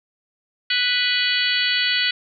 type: harmonic tone with a mistuned harmonic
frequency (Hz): 493.9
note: B4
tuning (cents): 0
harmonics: 3 / 4 / 5 / 6 / 7 / 8 / 9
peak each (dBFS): -26 / -24 / -27 / -24 / -26 / -28 / -25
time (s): 0.7-2.11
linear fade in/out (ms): 5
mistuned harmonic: 7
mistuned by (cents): -58
effects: none